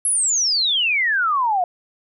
sine exponential sweep, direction down, 11175 to 690 Hz, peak -16 dBFS, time 0.05-1.64 s, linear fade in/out 2 ms, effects none

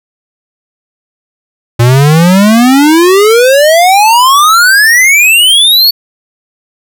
square exponential sweep, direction up, 115.6 to 4493 Hz, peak -3 dBFS, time 1.79-5.91 s, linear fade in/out 10 ms, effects none

